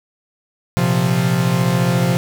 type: chord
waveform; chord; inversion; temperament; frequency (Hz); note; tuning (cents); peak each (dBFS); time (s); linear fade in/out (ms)
45% pulse; Bb suspended second; none; equal; 116.54 / 130.81 / 174.61; Bb2 / C3 / F3; 0 / 0 / 0; -22 / -18 / -17; 0.77-2.17; 0
effects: none